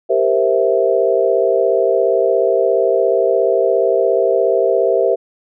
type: chord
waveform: sine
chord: C dominant seventh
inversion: second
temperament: equal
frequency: 392 / 466.2 / 523.3 / 659.3 Hz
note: G4 / Bb4 / C5 / E5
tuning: 0 / 0 / 0 / 0 cents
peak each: -17 dBFS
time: 0.09-5.16 s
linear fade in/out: 20 ms
effects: none